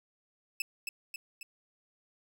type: tone with echo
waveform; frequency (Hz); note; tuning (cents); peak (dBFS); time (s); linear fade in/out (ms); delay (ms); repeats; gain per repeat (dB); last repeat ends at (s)
sawtooth; 2623; E7; -9; -27; 0.6-0.62; 2; 270; 3; -4; 1.43
effects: none